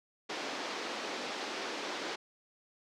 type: band-pass noise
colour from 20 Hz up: pink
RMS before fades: -39 dBFS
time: 0.29-2.16 s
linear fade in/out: 10 ms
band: 280 to 5500 Hz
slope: 24 dB/octave
effects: none